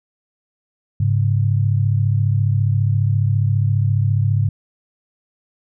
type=tone pair together; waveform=sine; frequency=103.3 / 137.98 Hz; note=G#2 / C#3; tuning=-9 / -8 cents; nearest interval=perfect fourth; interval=501 cents; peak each=-15 / -19 dBFS; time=1-4.49 s; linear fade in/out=5 ms; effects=none